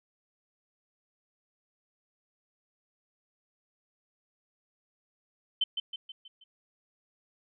sine tone with echo, 3076 Hz, G7, 33 cents flat, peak -23 dBFS, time 5.61-5.64 s, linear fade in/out 5 ms, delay 160 ms, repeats 5, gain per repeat -6 dB, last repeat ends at 6.44 s, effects none

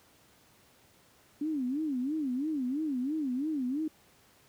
sine tone with vibrato, 279.8 Hz, C#4, 16 cents sharp, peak -29 dBFS, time 1.41-3.88 s, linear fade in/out 5 ms, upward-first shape sine, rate 3 Hz, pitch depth 220 cents each way, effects pink hiss -62 dBFS RMS until 4.48 s + high-pass 80 Hz 12 dB/octave

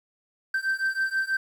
triangle beating tone pair, 1556 / 1562.2 Hz, G6 / G6, -13 / -6 cents, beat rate 6.2 Hz, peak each -26 / -25 dBFS, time 0.54-1.37 s, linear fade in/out 5 ms, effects 9-bit

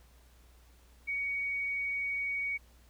sine tone, 2244 Hz, C#7, 21 cents sharp, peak -31 dBFS, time 1.07-2.58 s, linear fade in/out 20 ms, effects added 60 Hz sine -58 dBFS peak until 2.89 s + pink hiss -65 dBFS RMS until 2.89 s

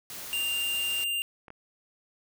white noise, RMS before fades -40 dBFS, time 0.1-1.04 s, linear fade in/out 0 ms
square tone, 2794 Hz, F7, in tune, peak -28 dBFS, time 0.33-1.22 s, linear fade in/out 0 ms
clicks, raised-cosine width 0.5 ms, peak -32 / -28 dBFS, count 2, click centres 1.482 / 1.504 s
effects none

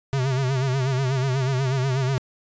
square tone with vibrato, 132 Hz, C3, 16 cents sharp, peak -21 dBFS, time 0.13-2.18 s, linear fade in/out 0 ms, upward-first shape sine, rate 8.2 Hz, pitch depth 85 cents each way, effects resampled to 16000 Hz

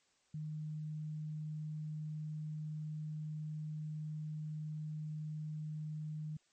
sine tone, 153.6 Hz, D#3, 22 cents flat, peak -39 dBFS, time 0.34-6.37 s, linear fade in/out 5 ms, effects white hiss -74 dBFS RMS until 6.52 s + MP3 32 kbps

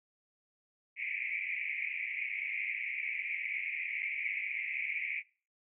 white band-pass noise, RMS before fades -37 dBFS, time 0.96-5.23 s, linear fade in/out 50 ms, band 2100 to 2400 Hz, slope 96 dB/octave, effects noise-tail reverb RT60 0.4 s tail -23 dB re dry

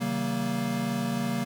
square tone cluster, 134.7 / 158.6 / 191 / 233.6 Hz, C#3 / D#3 / G3 / A#3, -49 / +33 / -45 / +4 cents, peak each -35 / -39 / -33 / -30 dBFS, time 0-1.45 s, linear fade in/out 20 ms, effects none

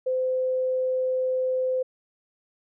sine tone, 514 Hz, C5, 31 cents flat, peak -22 dBFS, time 0.06-1.83 s, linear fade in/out 10 ms, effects none

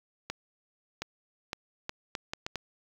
accelerating click train, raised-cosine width 0.2 ms, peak -16 dBFS, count 8, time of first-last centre 0.3-2.557 s, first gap 720 ms, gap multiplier 0.71, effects low-pass 7000 Hz 12 dB/octave + 7-bit

